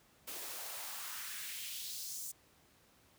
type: noise with high-pass filter sweep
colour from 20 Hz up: white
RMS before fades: -44 dBFS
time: 0.27-2.32 s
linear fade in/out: 10 ms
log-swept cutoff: 320 to 7500 Hz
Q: 1.8
effects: pink hiss -67 dBFS RMS until 3.18 s + high-pass 60 Hz 12 dB/octave